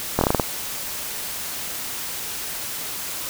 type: slowing click train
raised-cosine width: 1 ms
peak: -3 dBFS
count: 7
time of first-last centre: 0.19-0.398 s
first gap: 22 ms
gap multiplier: 1.18
effects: white hiss -30 dBFS RMS until 3.29 s